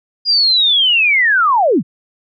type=linear sweep; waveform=sine; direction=down; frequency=4901 to 120.4 Hz; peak=-9 dBFS; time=0.25-1.83 s; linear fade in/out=50 ms; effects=none